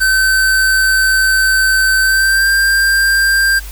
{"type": "tone with pitch glide", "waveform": "square", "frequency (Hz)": [1537, 1585.7], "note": ["G6", "G6"], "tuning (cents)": [-35, 19], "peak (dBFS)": -10, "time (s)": [0, 3.6], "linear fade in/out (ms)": 20, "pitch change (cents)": 54, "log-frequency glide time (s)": [2.02, 2.5], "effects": ["added 50 Hz sine -26 dBFS peak until 3.71 s", "white hiss -35 dBFS RMS until 3.71 s"]}